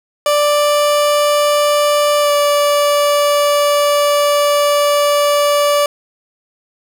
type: tone with pitch glide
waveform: 30% pulse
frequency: 587.3 to 580.9 Hz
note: D5 to D5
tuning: 0 to -19 cents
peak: -8 dBFS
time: 0.26-5.86 s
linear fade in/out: 2 ms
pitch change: -19 cents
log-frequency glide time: 2.21-2.31 s
effects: none